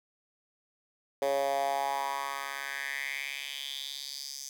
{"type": "tone with high-pass filter sweep", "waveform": "10% pulse", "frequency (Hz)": 138.59, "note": "C#3", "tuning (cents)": 0, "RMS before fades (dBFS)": -34, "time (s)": [1.22, 4.49], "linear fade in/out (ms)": 2, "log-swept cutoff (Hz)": [510, 5900], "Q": 4.2, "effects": []}